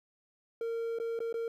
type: tone with dropouts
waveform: triangle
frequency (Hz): 460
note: A#4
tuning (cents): -23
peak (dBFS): -30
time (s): 0.61-1.48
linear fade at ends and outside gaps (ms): 2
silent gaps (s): 0.987-0.999 / 1.191-1.203 / 1.327-1.341
effects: 12-bit